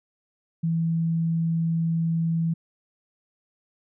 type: tone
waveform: sine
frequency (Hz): 164.81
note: E3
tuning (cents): 0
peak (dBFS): -21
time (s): 0.63-2.54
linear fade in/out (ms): 10
effects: none